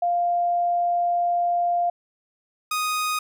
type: tone pair in turn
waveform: sine / sawtooth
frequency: 698.5 / 1244.6 Hz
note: F5 / D#6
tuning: 0 / 0 cents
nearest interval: minor seventh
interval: 1000 cents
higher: second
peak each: -19 dBFS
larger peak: neither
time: 0.02-1.9 / 2.71-3.19 s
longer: first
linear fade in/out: 5 ms
effects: none